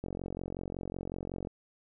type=click train; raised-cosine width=2 ms; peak=-24 dBFS; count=66; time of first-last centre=0.04-1.472 s; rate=45.4 Hz; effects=none